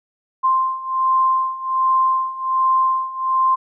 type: beating tone pair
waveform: sine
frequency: 1046.5 / 1047.8 Hz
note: C6 / C6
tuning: 0 / +2 cents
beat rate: 1.3 Hz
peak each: -20 / -17 dBFS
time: 0.43-3.56 s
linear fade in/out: 20 ms
effects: none